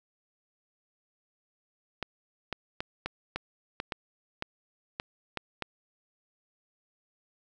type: clicks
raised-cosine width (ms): 0.3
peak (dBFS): -16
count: 11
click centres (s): 2.027 / 2.527 / 2.805 / 3.06 / 3.36 / 3.801 / 3.922 / 4.424 / 4.999 / 5.373 / 5.623
effects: none